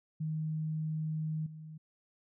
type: tone with level steps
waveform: sine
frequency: 156.4 Hz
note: D#3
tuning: 9 cents sharp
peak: -32 / -44 dBFS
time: 0.2-1.78 s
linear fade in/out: 10 ms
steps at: 1.46 s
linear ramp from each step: 5 ms
effects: none